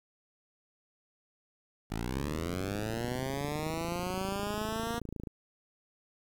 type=linear sweep; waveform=10% pulse; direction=up; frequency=51.3 to 236.9 Hz; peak=-25 dBFS; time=1.9-5 s; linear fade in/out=20 ms
type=click train; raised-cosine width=3 ms; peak=-27 dBFS; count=86; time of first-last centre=2.17-5.272 s; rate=27.4 Hz
effects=10-bit